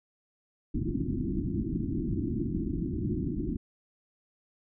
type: low-pass noise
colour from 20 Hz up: white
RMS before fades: -31 dBFS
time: 0.74-3.57 s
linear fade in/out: 5 ms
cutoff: 350 Hz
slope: 96 dB/octave
effects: none